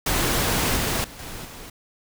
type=noise with level steps; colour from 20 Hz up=pink; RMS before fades=-22 / -24 / -41 / -36 / -40 dBFS; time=0.06-1.7 s; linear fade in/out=5 ms; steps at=0.76 / 1.04 / 1.19 / 1.45 s; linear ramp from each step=2 ms; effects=none